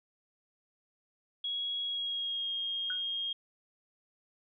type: tone with pitch glide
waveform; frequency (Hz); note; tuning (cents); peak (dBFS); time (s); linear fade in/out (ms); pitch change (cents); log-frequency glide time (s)
sine; 3322 to 3242; G#7 to G#7; 0 to -42; -32; 1.44-3.33; 5; -42; 1.83-2.52
type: tone with exponential decay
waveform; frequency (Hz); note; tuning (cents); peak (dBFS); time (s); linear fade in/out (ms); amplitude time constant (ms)
sine; 1480; F#6; 0; -33; 2.9-3.03; 2; 28
effects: none